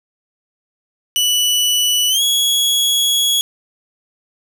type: tone with pitch glide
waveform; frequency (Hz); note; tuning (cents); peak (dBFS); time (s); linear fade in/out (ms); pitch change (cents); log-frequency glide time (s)
sawtooth; 2960 to 3342; F#7 to G#7; 0 to +10; -10; 1.16-3.41; 0; +210; 2.09-2.22
effects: none